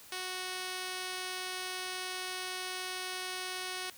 5% pulse tone with low-pass filter, 369.3 Hz, F#4, 3 cents flat, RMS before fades -39 dBFS, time 0.12-3.9 s, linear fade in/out 2 ms, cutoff 8100 Hz, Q 3.2, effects white hiss -54 dBFS RMS until 3.97 s

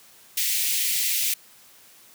white high-pass noise, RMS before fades -24 dBFS, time 0.37-1.34 s, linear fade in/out 5 ms, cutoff 2000 Hz, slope 48 dB/octave, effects white hiss -52 dBFS RMS until 2.14 s + high-pass 80 Hz 12 dB/octave

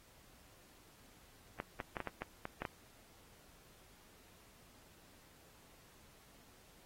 clicks, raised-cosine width 0.5 ms, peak -24 dBFS, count 9, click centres 1.601 / 1.802 / 1.968 / 2.003 / 2.073 / 2.22 / 2.454 / 2.62 / 2.652 s, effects pink hiss -64 dBFS RMS until 6.85 s + AAC 48 kbps

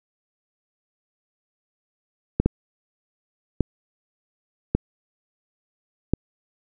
clicks, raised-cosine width 3 ms, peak -5 dBFS, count 5, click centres 2.4 / 2.46 / 3.607 / 4.75 / 6.136 s, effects none

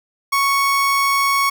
30% pulse tone, 1108.7 Hz, C#6, in tune, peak -12 dBFS, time 0.32-1.5 s, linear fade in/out 10 ms, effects none

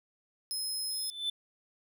25% pulse tone, 5130 Hz, E8, 48 cents flat, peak -28 dBFS, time 0.51-1.1 s, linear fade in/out 0 ms
triangle tone with exponential growth, 3520 Hz, A7, in tune, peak -26 dBFS, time 0.9-1.3 s, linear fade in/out 5 ms, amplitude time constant 86 ms
effects none

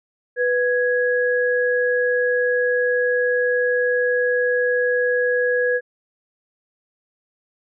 sine tone pair together, 493.9 / 1663.4 Hz, B4 / G#6, 0 / +2 cents, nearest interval octave + major sixth, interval 2102 cents, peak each -18 / -21 dBFS, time 0.36-5.81 s, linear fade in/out 50 ms, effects none

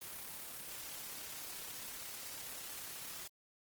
white noise with amplitude modulation, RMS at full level -45 dBFS, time 0.01-3.28 s, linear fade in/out 10 ms, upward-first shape sine, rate 34.3 Hz, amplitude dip 35%, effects Opus 24 kbps

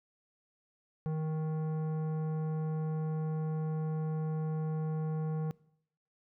sine tone with tanh clipping, 156.7 Hz, D#3, 13 cents sharp, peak -33 dBFS, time 1.06-5.51 s, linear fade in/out 0 ms, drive 13 dB, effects noise-tail reverb RT60 0.7 s tail -22 dB re dry

